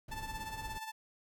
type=noise; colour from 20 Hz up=brown; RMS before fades=-46 dBFS; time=0.08-0.78 s; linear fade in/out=5 ms
type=tone with tremolo; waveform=sawtooth; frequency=880 Hz; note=A5; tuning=in tune; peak=-35 dBFS; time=0.11-0.92 s; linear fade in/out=10 ms; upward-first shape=sine; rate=17 Hz; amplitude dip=60%
effects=none